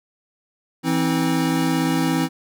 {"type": "tone cluster", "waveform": "square", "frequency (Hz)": [165.4, 262.4, 320], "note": ["E3", "C4", "D#4"], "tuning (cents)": [6, 5, 49], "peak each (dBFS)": [-24, -22, -24], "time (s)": [0.83, 2.29], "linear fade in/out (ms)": 50, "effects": []}